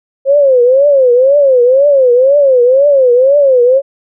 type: tone with vibrato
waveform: sine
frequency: 530 Hz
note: C5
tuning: 22 cents sharp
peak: -4 dBFS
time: 0.25-3.82 s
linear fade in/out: 50 ms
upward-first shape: triangle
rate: 2 Hz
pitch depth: 190 cents each way
effects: none